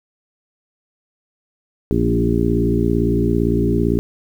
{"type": "harmonic tone with a mistuned harmonic", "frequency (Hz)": 57.7, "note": "A#1", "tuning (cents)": -17, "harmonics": [1, 2, 3, 4, 5, 6, 7], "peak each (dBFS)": [-22, -22, -22, -22, -22, -22, -22], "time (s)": [1.91, 3.99], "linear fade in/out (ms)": 0, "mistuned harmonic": 4, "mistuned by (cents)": 15, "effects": ["8-bit"]}